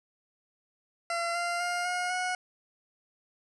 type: tone with pitch steps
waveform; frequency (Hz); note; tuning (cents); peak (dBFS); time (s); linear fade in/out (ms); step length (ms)
20% pulse; 682 / 693.9 / 706.1 / 718.4 / 730.9; F5 / F5 / F5 / F5 / F#5; -41 / -11 / +19 / +49 / -21; -24; 1.1-2.35; 2; 250
effects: resampled to 24000 Hz + 11-bit